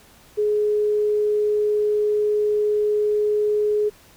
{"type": "tone", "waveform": "sine", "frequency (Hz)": 420.1, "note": "G#4", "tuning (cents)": 20, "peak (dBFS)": -17, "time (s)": [0.37, 3.9], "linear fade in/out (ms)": 20, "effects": ["pink hiss -51 dBFS RMS until 4.16 s"]}